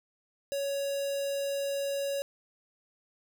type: tone with notch filter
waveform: square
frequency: 558 Hz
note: C#5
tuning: 11 cents sharp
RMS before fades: -32 dBFS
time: 0.52-2.22 s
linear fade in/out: 0 ms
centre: 1400 Hz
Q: 0.86
effects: none